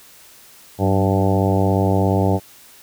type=harmonic tone with a mistuned harmonic; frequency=97.1 Hz; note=G2; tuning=16 cents flat; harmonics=1 / 2 / 3 / 4 / 5 / 6 / 7 / 8 / 9; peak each=-18 / -21 / -23 / -24 / -25 / -26 / -26 / -27 / -28 dBFS; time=0.78-2.4 s; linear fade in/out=50 ms; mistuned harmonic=2; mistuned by=-55 cents; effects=white hiss -46 dBFS RMS until 2.82 s